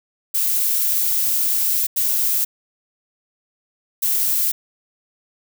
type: noise bursts at uneven times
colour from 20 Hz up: violet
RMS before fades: -19 dBFS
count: 3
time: 0.34-1.87 / 1.96-2.45 / 4.02-4.52 s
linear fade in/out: 10 ms
effects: none